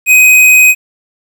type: tone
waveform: square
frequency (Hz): 2511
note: D#7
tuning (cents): +15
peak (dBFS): -3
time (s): 0.06-0.75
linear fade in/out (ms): 50
effects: 7-bit